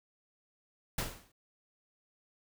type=noise with exponential decay; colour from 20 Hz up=pink; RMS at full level=-31 dBFS; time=0.98-1.32 s; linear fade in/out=5 ms; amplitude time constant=73 ms; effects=none